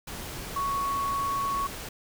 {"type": "tone in noise", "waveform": "sine", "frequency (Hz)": 1112, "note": "C#6", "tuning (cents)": 5, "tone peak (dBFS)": -26, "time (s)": [0.56, 1.67], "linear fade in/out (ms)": 5, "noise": "pink", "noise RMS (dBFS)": -38, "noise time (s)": [0.07, 1.89], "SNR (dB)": 9, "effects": []}